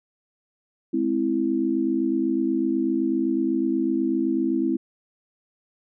sine chord, Ab augmented, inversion none, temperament equal with one note detuned, 210.4 / 261.6 / 329.6 Hz, Ab3 / C4 / E4, +23 / 0 / 0 cents, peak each -29 / -24 / -23 dBFS, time 0.93-4.77 s, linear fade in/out 10 ms, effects none

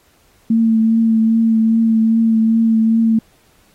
sine tone with vibrato, 224.6 Hz, A3, 36 cents sharp, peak -10 dBFS, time 0.5-3.19 s, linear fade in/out 5 ms, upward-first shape triangle, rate 2.5 Hz, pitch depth 24 cents each way, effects pink hiss -55 dBFS RMS until 3.74 s + AAC 48 kbps

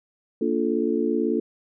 sine chord, Bb major seventh, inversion none, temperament just, 233.1 / 291.4 / 349.6 / 437 Hz, Bb3 / D4 / F4 / A4, 0 / -13 / +2 / -12 cents, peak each -26 dBFS, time 0.41-1.4 s, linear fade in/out 5 ms, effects none

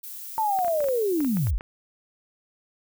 violet noise, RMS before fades -38 dBFS, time 0.03-1.51 s, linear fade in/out 10 ms
sine linear sweep, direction down, 901 to 30.87 Hz, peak -21 dBFS, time 0.38-1.58 s, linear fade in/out 0 ms
clicks, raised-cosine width 0.5 ms, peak -24 dBFS, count 11, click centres 0.589 / 0.647 / 0.681 / 0.805 / 0.842 / 0.886 / 1.205 / 1.247 / 1.37 / 1.47 / 1.609 s
effects none

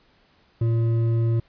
sine tone with hard clipping, 114.9 Hz, A#2, 25 cents flat, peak -20 dBFS, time 0.61-1.4 s, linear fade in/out 5 ms, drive 7 dB, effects pink hiss -60 dBFS RMS until 1.48 s + resampled to 11025 Hz

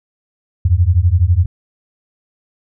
sine beating tone pair, 82.41 / 94.41 Hz, E2 / F#2, 0 / +35 cents, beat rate 12 Hz, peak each -12 dBFS, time 0.65-1.46 s, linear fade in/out 5 ms, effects none

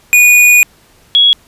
square / sine tone pair in turn, 2458 / 3337 Hz, D#7 / G#7, -22 / +8 cents, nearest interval perfect fourth, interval 530 cents, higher second, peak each -4 dBFS, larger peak neither, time 0.13-0.63 / 1.15-1.33 s, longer first, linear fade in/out 0 ms, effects pink hiss -47 dBFS RMS until 1.47 s + resampled to 32000 Hz

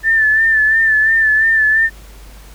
sine tone with vibrato, 1766 Hz, A6, 6 cents sharp, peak -9 dBFS, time 0.03-1.9 s, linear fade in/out 50 ms, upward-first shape sine, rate 2.9 Hz, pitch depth 42 cents each way, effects added 50 Hz sine -36 dBFS peak until 2.54 s + pink hiss -43 dBFS RMS until 2.54 s

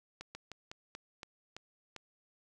slowing click train, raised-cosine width 0.2 ms, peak -27 dBFS, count 8, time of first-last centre 0.21-1.963 s, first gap 140 ms, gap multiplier 1.19, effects none

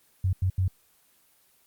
sine tone bursts at uneven times, 93.3 Hz, F#2, 15 cents sharp, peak -21 dBFS, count 3, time 0.24-0.33 / 0.42-0.5 / 0.58-0.68 s, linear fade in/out 5 ms, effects white hiss -63 dBFS RMS until 1.66 s + Opus 24 kbps

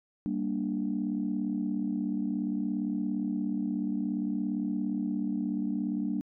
sine chord, G minor, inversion none, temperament equal, 196 / 233.1 / 293.7 Hz, G3 / Bb3 / D4, 0 / 0 / 0 cents, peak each -32 dBFS, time 0.26-6.21 s, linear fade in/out 0 ms, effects tanh soft clip ceiling -20 dBFS

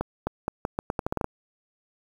accelerating click train, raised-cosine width 1 ms, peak -12 dBFS, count 12, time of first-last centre 0.01-1.244 s, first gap 260 ms, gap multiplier 0.81, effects 7-bit

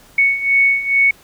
sine beating tone pair, 2217 / 2219.3 Hz, C#7 / C#7, 0 / +1 cents, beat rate 2.3 Hz, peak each -17 / -13 dBFS, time 0.18-1.11 s, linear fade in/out 5 ms, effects pink hiss -47 dBFS RMS until 1.23 s

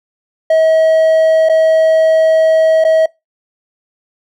triangle tone with dropouts, 640 Hz, D#5, 49 cents sharp, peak -5 dBFS, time 0.5-3.06 s, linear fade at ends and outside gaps 5 ms, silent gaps 1.489-1.495 / 2.841-2.848 s, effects noise-tail reverb RT60 0.2 s tail -22 dB re dry

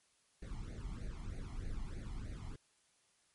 brown noise with flanger, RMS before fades -43 dBFS, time 0.42-2.56 s, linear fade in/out 5 ms, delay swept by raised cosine 0.46 to 0.98 ms, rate 3.2 Hz, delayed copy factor +1, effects white hiss -73 dBFS RMS until 3.34 s + MP3 48 kbps

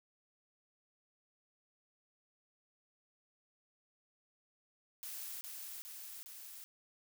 blue noise with echo, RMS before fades -45 dBFS, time 5.03-5.41 s, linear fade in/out 0 ms, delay 410 ms, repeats 3, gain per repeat -2 dB, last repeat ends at 6.64 s, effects none

